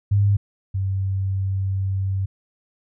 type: tone pair in turn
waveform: sine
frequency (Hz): 101 / 96.36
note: G#2 / G2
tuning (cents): -48 / -29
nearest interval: minor second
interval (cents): 81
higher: first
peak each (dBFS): -14 / -20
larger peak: first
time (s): 0.11-0.37 / 0.74-2.26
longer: second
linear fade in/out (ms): 10
effects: none